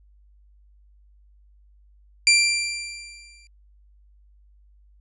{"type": "tone with exponential decay", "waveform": "20% pulse", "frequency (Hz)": 2363, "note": "D7", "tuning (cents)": 10, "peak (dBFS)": -7, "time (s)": [2.27, 3.47], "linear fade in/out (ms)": 1, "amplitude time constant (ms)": 260, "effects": ["added 50 Hz sine -52 dBFS peak until 5 s", "resampled to 24000 Hz"]}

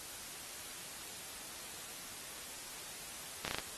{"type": "slowing click train", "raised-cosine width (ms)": 0.2, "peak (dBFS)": -18, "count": 5, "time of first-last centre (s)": [3.45, 3.585], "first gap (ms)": 29, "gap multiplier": 1.1, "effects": ["white hiss -47 dBFS RMS until 3.77 s", "AAC 32 kbps"]}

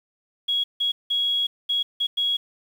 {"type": "tone bursts at uneven times", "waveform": "sine", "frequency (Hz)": 3322, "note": "G#7", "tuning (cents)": 0, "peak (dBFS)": -20, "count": 6, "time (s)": [[0.48, 0.64], [0.8, 0.92], [1.1, 1.47], [1.69, 1.83], [2, 2.07], [2.17, 2.37]], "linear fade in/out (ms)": 10, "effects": ["8-bit"]}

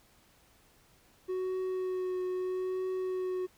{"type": "tone with vibrato", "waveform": "triangle", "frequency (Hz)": 370, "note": "F#4", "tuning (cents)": 0, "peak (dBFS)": -29, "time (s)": [1.28, 3.47], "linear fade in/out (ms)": 20, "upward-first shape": "triangle", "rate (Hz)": 0.78, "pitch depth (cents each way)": 17, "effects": ["pink hiss -64 dBFS RMS until 3.57 s"]}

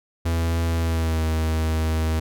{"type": "tone with pitch glide", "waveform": "45% pulse", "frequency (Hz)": [83.1, 79.62], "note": ["E2", "D#2"], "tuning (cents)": [15, 40], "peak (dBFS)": -20, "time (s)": [0.25, 2.2], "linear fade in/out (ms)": 10, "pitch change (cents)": -75, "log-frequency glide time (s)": [0.76, 1.24], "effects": []}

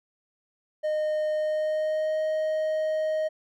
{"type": "tone with pitch glide", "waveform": "triangle", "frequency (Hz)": [614, 624.4], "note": ["D#5", "D#5"], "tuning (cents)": [-23, 6], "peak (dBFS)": -22, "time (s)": [0.83, 3.29], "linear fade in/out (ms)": 20, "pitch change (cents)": 29, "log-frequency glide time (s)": [1.33, 2.2], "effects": []}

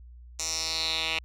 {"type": "tone with band-pass filter sweep", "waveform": "10% pulse", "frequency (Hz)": 161, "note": "E3", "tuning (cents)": -41, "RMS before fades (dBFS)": -30, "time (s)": [0.39, 1.19], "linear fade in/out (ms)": 5, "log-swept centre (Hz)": [6500, 2900], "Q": 4.3, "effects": ["added 60 Hz sine -45 dBFS peak until 1.24 s"]}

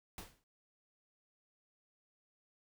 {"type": "noise with exponential decay", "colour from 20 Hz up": "pink", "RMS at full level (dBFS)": -44, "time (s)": [0.18, 0.44], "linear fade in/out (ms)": 1, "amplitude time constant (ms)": 55, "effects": []}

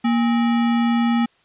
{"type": "tone with sample-and-hold", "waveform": "sine", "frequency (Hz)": 234.7, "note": "A#3", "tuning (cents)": 12, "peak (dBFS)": -15, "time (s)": [0.04, 1.26], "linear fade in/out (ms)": 10, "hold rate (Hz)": 1050, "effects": ["white hiss -59 dBFS RMS until 1.44 s", "resampled to 8000 Hz"]}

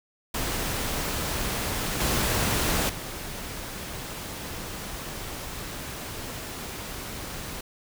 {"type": "noise with level steps", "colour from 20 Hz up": "pink", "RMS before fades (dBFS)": [-29, -25, -36], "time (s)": [0.34, 7.61], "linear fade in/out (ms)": 5, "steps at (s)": [2, 2.89], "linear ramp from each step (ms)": 5, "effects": []}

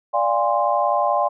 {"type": "chord", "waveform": "sine", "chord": "D half-diminished seventh", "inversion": "none", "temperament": "equal with one note detuned", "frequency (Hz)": [587.3, 698.5, 814.9, 1046.5], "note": ["D5", "F5", "Ab5", "C6"], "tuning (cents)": [0, 0, -33, 0], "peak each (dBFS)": -22, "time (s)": [0.13, 1.29], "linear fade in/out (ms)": 20, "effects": []}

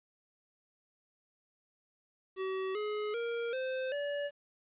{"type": "tone with pitch steps", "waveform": "square", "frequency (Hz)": [380, 421.6, 467.8, 519.1, 576], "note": ["F#4", "G#4", "A#4", "C5", "D5"], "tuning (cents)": [46, 26, 6, -14, -34], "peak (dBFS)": -34, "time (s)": [2.36, 4.31], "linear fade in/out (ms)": 50, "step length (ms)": 390, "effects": ["resampled to 8000 Hz", "11-bit"]}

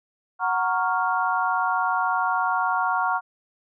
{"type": "chord", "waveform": "sine", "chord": "Gb major seventh", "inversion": "none", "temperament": "equal", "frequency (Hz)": [740, 932.3, 1108.7, 1396.9], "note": ["Gb5", "Bb5", "Db6", "F6"], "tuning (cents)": [0, 0, 0, 0], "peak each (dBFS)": -26, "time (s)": [0.39, 3.21], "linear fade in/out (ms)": 50, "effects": []}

